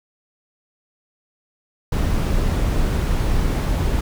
brown noise, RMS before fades -19 dBFS, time 1.92-4.01 s, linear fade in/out 5 ms, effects none

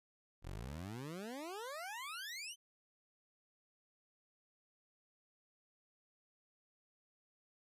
20% pulse exponential sweep, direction up, 39.54 to 3136 Hz, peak -39 dBFS, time 0.42-2.56 s, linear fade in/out 50 ms, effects resampled to 32000 Hz

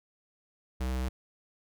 square tone, 63.8 Hz, C2, 43 cents flat, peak -30 dBFS, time 0.8-1.09 s, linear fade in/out 10 ms, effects none

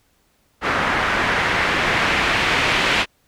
white noise with low-pass filter sweep, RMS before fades -19 dBFS, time 0.61-3.06 s, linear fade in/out 50 ms, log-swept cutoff 1600 to 2600 Hz, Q 1.4, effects pink hiss -62 dBFS RMS until 3.27 s

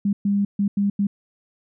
sine tone bursts at uneven times, 201.2 Hz, G3, 45 cents sharp, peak -17 dBFS, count 5, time 0.05-0.13 / 0.25-0.45 / 0.59-0.68 / 0.77-0.9 / 0.99-1.07 s, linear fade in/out 5 ms, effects none

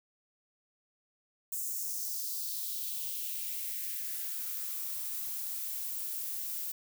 violet noise with high-pass filter sweep, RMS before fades -37 dBFS, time 1.52-6.72 s, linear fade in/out 5 ms, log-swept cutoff 7500 to 360 Hz, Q 2.4, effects none

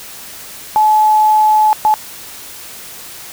sine tone bursts at uneven times, 858 Hz, A5, 44 cents flat, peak -7 dBFS, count 2, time 0.76-1.73 / 1.85-1.94 s, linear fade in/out 0 ms, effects white hiss -32 dBFS RMS until 3.32 s

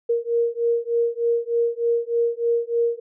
sine beating tone pair, 466.8 / 470.1 Hz, A#4 / A#4, +2 / +15 cents, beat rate 3.3 Hz, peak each -22 dBFS, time 0.09-3 s, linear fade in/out 10 ms, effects none

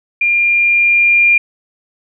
sine tone with level ramp, 2400 Hz, D7, 37 cents sharp, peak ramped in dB -10 to -6 dBFS, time 0.21-1.38 s, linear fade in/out 5 ms, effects none

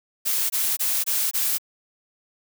blue noise bursts, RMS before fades -23 dBFS, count 5, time 0.25-1.584 s, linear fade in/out 20 ms, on 250 ms, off 21 ms, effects none

